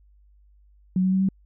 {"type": "tone with pitch steps", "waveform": "sine", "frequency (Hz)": [185.2, 187.46, 189.75, 192.06], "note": ["F#3", "F#3", "F#3", "G3"], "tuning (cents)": [2, 23, 44, -35], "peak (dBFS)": -18, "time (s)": [0.96, 1.288], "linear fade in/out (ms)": 2, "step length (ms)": 82, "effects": ["added 50 Hz sine -53 dBFS peak until 1.45 s"]}